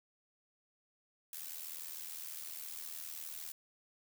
blue noise with amplitude modulation, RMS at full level -42 dBFS, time 1.33-3.52 s, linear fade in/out 2 ms, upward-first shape sine, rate 79.8 Hz, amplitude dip 75%, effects none

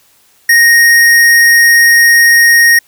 square tone, 1864.7 Hz, A#6, in tune, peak -4 dBFS, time 0.49-2.79 s, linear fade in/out 5 ms, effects white hiss -49 dBFS RMS until 2.87 s

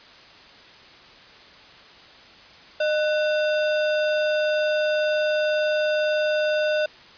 sine tone with sample-and-hold, 611 Hz, D#5, 32 cents flat, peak -19 dBFS, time 2.8-6.86 s, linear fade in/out 5 ms, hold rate 2100 Hz, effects white hiss -47 dBFS RMS until 7.17 s + resampled to 11025 Hz

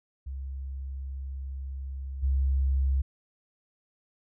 sine tone with level steps, 67.2 Hz, C2, 47 cents sharp, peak -33 / -22 dBFS, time 0.26-3.02 s, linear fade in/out 10 ms, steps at 2.22 s, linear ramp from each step 20 ms, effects none

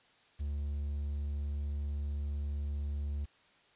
triangle tone with quantisation, 72.2 Hz, D2, 29 cents flat, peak -31 dBFS, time 0.39-3.26 s, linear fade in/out 20 ms, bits 10, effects white hiss -65 dBFS RMS until 3.75 s + resampled to 8000 Hz

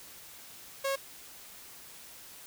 sawtooth tone, 546 Hz, C#5, 26 cents flat, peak -25 dBFS, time 0.84-0.96 s, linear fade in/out 10 ms, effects white hiss -50 dBFS RMS until 2.46 s

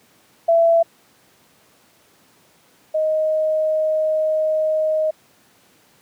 sine tone pair in turn, 668 / 624.5 Hz, E5 / D#5, +23 / +6 cents, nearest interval minor second, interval 117 cents, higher first, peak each -11 / -16 dBFS, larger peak first, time 0.48-0.83 / 2.94-5.11 s, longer second, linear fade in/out 10 ms, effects pink hiss -55 dBFS RMS until 6.01 s + high-pass 150 Hz 12 dB/octave

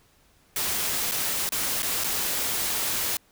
white noise with dropouts, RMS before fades -27 dBFS, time 0.56-3.17 s, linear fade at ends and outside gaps 2 ms, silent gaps 1.113-1.118 / 1.491-1.521 / 1.822-1.829 / 2.038-2.042 s, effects pink hiss -61 dBFS RMS until 3.31 s

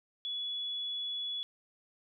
sine tone, 3400 Hz, G#7, 40 cents sharp, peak -34 dBFS, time 0.25-1.43 s, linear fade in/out 0 ms, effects none

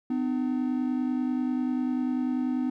triangle tone pair together, 253.3 / 303.5 Hz, B3 / D#4, +44 / -43 cents, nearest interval minor third, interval 313 cents, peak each -24 / -29 dBFS, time 0.1-2.7 s, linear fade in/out 5 ms, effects none

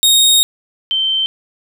sawtooth / sine tone pair in turn, 3729 / 3110 Hz, A#7 / G7, 0 / -14 cents, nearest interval minor third, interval 314 cents, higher first, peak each -5 / -13 dBFS, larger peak first, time 0.03-0.43 / 0.91-1.26 s, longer first, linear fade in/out 0 ms, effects none

